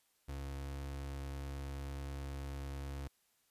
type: tone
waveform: 35% pulse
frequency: 69.3 Hz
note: C#2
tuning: in tune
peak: -39 dBFS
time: 0.28-3.08 s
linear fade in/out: 10 ms
effects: white hiss -75 dBFS RMS until 3.5 s + resampled to 32000 Hz